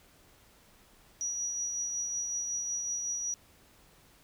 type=tone with tremolo; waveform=sine; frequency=5810 Hz; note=F#8; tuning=32 cents flat; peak=-30 dBFS; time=1.21-3.34 s; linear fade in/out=0 ms; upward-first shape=triangle; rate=5.4 Hz; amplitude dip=35%; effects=pink hiss -61 dBFS RMS until 4.23 s